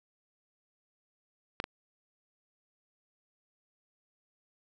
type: clicks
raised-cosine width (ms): 0.3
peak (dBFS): -15 / -20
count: 2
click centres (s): 1.601 / 1.641
effects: none